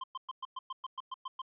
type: tone bursts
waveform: square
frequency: 1046.5 Hz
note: C6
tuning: in tune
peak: -37 dBFS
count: 11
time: 0.01-1.418 s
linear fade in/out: 5 ms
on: 28 ms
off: 110 ms
effects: resampled to 8000 Hz + 13-bit